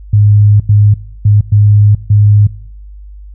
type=tone bursts at uneven times; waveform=sine; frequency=103.83 Hz; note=G#2; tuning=in tune; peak=-3 dBFS; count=5; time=0.13-0.6 / 0.69-0.94 / 1.25-1.41 / 1.52-1.95 / 2.1-2.47 s; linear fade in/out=5 ms; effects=noise-tail reverb RT60 0.7 s tail -24 dB re dry + added 50 Hz sine -28 dBFS peak until 3.34 s